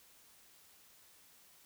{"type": "silence", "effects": ["white hiss -63 dBFS RMS until 1.65 s"]}